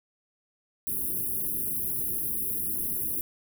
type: band-stop noise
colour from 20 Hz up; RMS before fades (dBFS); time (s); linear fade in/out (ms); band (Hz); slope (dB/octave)
white; -30; 0.87-3.21; 0; 420 to 10000; 96
effects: none